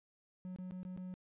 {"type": "tone with dropouts", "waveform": "triangle", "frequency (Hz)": 183.5, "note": "F#3", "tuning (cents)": -14, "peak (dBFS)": -40, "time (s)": [0.45, 1.14], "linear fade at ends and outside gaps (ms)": 0, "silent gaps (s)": [[0.561, 0.586], [0.71, 0.72], [0.831, 0.851], [0.965, 0.975]], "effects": ["resampled to 8000 Hz"]}